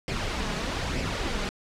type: noise with flanger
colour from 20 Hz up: pink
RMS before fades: -29 dBFS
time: 0.08-1.49 s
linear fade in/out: 0 ms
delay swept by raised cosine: 0.38 to 4.88 ms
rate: 1.1 Hz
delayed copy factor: +0.5
effects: low-pass 5000 Hz 12 dB/octave